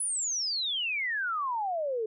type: exponential sweep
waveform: sine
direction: down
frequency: 10360 to 423.9 Hz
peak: -28 dBFS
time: 0-2.06 s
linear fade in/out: 5 ms
effects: none